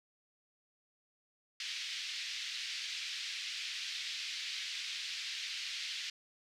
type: band-pass noise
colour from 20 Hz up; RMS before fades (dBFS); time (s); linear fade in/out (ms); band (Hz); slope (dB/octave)
white; -41; 1.6-6.1; 2; 2100 to 4800; 24
effects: none